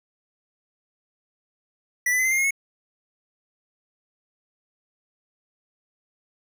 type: tone with pitch steps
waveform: square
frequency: 1962 / 1998.6 / 2036 / 2074 / 2113 / 2152 / 2192 Hz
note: B6 / B6 / C7 / C7 / C7 / C7 / C#7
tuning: -12 / +20 / -48 / -16 / +16 / +48 / -20 cents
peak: -20 dBFS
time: 2.06-2.508 s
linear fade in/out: 5 ms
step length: 64 ms
effects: none